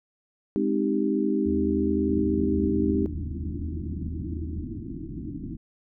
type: chord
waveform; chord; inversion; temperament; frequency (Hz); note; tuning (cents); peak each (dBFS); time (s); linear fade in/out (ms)
sine; Ab major seventh; none; equal; 207.7 / 261.6 / 311.1 / 392; Ab3 / C4 / Eb4 / G4; 0 / 0 / 0 / 0; -27 / -28 / -26 / -28; 0.56-3.06; 0
type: tone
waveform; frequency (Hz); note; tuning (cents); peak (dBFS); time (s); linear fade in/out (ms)
sine; 79.9; D#2; +47; -31; 1.45-4.65; 20
type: low-pass noise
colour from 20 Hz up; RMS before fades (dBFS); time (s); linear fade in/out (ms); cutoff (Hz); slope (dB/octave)
white; -35; 2.08-5.57; 10; 340; 96
effects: none